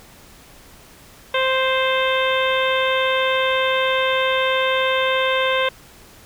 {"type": "harmonic tone with a mistuned harmonic", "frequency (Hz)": 523.3, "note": "C5", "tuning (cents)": 0, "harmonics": [1, 2, 3, 4, 5, 6, 7], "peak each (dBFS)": [-20, -23, -25, -26, -27, -28, -28], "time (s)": [1.34, 5.69], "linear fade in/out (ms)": 5, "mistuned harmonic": 7, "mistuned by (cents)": -29, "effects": ["pink hiss -46 dBFS RMS until 6.25 s"]}